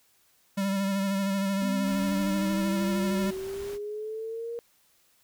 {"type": "tone with vibrato", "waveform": "square", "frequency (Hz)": 196, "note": "G3", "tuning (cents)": 0, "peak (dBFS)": -26, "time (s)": [0.57, 3.31], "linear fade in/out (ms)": 10, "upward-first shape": "sine", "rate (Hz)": 13, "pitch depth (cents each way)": 31}
{"type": "linear sweep", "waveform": "sine", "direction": "up", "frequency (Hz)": [246.9, 472.4], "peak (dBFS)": -32, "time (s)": [1.62, 4.59], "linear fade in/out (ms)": 0}
{"type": "noise", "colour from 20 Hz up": "pink", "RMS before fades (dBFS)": -45, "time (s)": [1.83, 3.79], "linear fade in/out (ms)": 50}
{"effects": ["white hiss -65 dBFS RMS until 5.23 s"]}